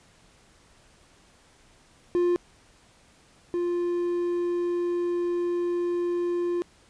triangle tone pair in turn, 351.6 / 349.6 Hz, F4 / F4, +12 / +2 cents, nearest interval unison, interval 10 cents, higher first, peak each -18 / -22 dBFS, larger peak first, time 2.15-2.36 / 3.54-6.62 s, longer second, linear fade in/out 0 ms, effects pink hiss -58 dBFS RMS until 6.89 s + resampled to 22050 Hz

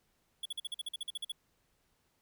square tone bursts, 3380 Hz, G#7, 30 cents sharp, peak -36 dBFS, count 13, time 0.43-1.32 s, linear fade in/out 5 ms, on 26 ms, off 46 ms, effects pink hiss -75 dBFS RMS until 2.21 s

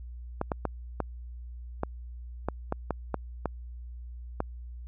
clicks, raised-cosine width 1 ms, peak -14 dBFS, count 11, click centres 0.414 / 0.518 / 0.653 / 1.003 / 1.834 / 2.486 / 2.724 / 2.907 / 3.143 / 3.457 / 4.404 s, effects added 60 Hz sine -39 dBFS peak until 4.87 s

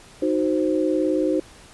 sine chord, C diminished, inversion first, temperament equal, 311.1 / 370 / 523.3 Hz, Eb4 / Gb4 / C5, 0 / 0 / 0 cents, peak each -21 / -24 / -24 dBFS, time 0.22-1.4 s, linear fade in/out 5 ms, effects pink hiss -47 dBFS RMS until 1.73 s + resampled to 24000 Hz

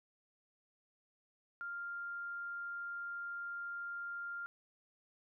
sine tone, 1397 Hz, F6, in tune, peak -40 dBFS, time 1.61-4.46 s, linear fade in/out 0 ms, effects none

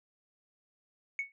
sine tone with exponential decay, 2217 Hz, C#7, in tune, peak -26 dBFS, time 1.19-1.32 s, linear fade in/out 1 ms, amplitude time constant 28 ms, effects tanh soft clip ceiling -27 dBFS

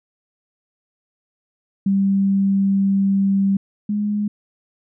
sine tone pair in turn, 196 / 207.7 Hz, G3 / G#3, 0 / 0 cents, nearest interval minor second, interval 100 cents, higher second, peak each -14 / -18 dBFS, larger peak first, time 1.86-3.57 / 3.89-4.28 s, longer first, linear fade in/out 5 ms, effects none

